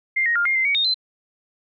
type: tone with pitch steps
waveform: sine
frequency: 2099 / 1874 / 1404 / 2122 / 2077 / 2248 / 3694 / 4074 Hz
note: C7 / A#6 / F6 / C7 / C7 / C#7 / A#7 / C8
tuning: +5 / +9 / +9 / +24 / -13 / +24 / -16 / -47 cents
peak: -17 dBFS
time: 0.16-0.944 s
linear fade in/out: 10 ms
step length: 98 ms
effects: none